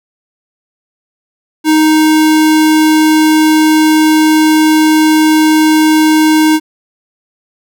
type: tone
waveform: square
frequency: 311.6 Hz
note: D#4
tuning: 3 cents sharp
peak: -6 dBFS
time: 1.64-6.6 s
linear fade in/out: 50 ms
effects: none

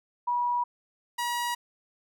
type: tone pair in turn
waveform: sine / sawtooth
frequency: 969 / 960.1 Hz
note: B5 / B5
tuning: -33 / -49 cents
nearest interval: unison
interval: 16 cents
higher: first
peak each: -24 dBFS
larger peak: neither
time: 0.27-0.64 / 1.18-1.55 s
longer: neither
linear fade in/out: 10 ms
effects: none

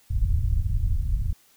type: low-pass noise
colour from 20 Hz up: pink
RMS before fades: -23 dBFS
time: 0.1-1.33 s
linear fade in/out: 5 ms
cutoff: 100 Hz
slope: 24 dB/octave
effects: white hiss -59 dBFS RMS until 1.56 s

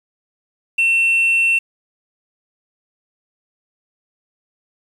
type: tone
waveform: sine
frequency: 2700 Hz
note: E7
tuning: 41 cents sharp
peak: -10 dBFS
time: 0.78-1.59 s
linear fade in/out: 10 ms
effects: tanh soft clip ceiling -11 dBFS + 7-bit

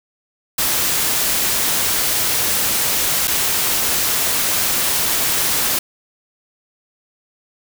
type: noise with dropouts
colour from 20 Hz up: white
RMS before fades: -18 dBFS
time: 0.58-5.79 s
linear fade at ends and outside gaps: 5 ms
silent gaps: 3.274-3.278 s
effects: none

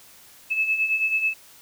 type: beating tone pair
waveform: sine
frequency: 2599 / 2608.2 Hz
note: E7 / E7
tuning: -25 / -19 cents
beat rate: 9.2 Hz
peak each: -28 / -21 dBFS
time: 0.5-1.34 s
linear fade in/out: 20 ms
effects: white hiss -50 dBFS RMS until 1.61 s

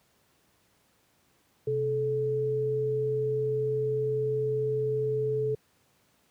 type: tone pair together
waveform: sine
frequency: 129.4 / 432.5 Hz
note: C3 / A4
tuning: -19 / -30 cents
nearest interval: octave + major sixth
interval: 2089 cents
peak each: -32 / -26 dBFS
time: 1.67-5.55 s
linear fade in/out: 5 ms
effects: pink hiss -67 dBFS RMS until 6.3 s + high-pass 80 Hz 12 dB/octave

